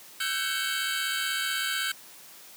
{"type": "tone cluster", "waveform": "25% pulse", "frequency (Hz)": [1338, 1527, 1603, 2222, 3840], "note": ["E6", "G6", "G6", "C#7", "B7"], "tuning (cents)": [25, -46, 38, 4, -49], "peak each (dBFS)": [-34, -27, -30, -32, -33], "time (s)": [0.2, 1.92], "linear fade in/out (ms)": 5, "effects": ["white hiss -49 dBFS RMS until 2.56 s", "high-pass 150 Hz 12 dB/octave"]}